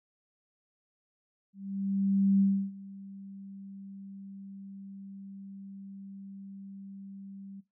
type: tone with ADSR envelope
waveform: sine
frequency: 196 Hz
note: G3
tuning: in tune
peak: -21 dBFS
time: 1.53-7.61 s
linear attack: 870 ms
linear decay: 310 ms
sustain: -22 dB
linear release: 15 ms
effects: noise-tail reverb RT60 0.2 s tail -18 dB re dry